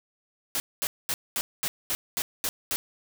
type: noise bursts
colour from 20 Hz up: white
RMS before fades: -28 dBFS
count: 9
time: 0.55-2.76 s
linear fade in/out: 0 ms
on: 50 ms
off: 220 ms
effects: none